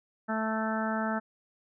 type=harmonic tone; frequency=220 Hz; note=A3; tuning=in tune; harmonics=1 / 2 / 3 / 4 / 5 / 6 / 7 / 8; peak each=-31 / -42 / -35 / -36 / -46 / -36 / -38 / -42 dBFS; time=0.28-1.2 s; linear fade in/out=20 ms; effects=none